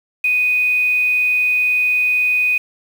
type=tone with quantisation; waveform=sine; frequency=2489 Hz; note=D#7; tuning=in tune; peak=-13 dBFS; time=0.24-2.58 s; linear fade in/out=5 ms; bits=6; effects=none